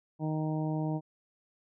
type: harmonic tone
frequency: 155.56 Hz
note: D#3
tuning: in tune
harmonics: 1 / 2 / 3 / 4 / 5 / 6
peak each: -31 / -34 / -44 / -41 / -43 / -45 dBFS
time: 0.19-1.01 s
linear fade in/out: 50 ms
effects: none